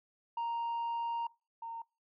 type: tone pair in turn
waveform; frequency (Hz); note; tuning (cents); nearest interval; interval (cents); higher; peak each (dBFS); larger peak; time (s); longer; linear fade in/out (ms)
sine; 932.3 / 918.4; A#5 / A#5; 0 / -26; unison; 26; first; -30 / -39; first; 0.37-1.27 / 1.62-1.82; first; 5
effects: noise-tail reverb RT60 0.3 s tail -25 dB re dry + tanh soft clip ceiling -32 dBFS